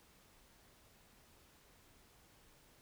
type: silence
effects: pink hiss -66 dBFS RMS until 2.81 s